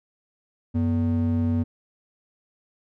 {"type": "ring-modulated tone", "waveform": "triangle", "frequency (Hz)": 168, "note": "E3", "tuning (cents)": 33, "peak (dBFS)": -15, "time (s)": [0.74, 1.64], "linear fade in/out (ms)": 20, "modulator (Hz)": 74.1, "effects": []}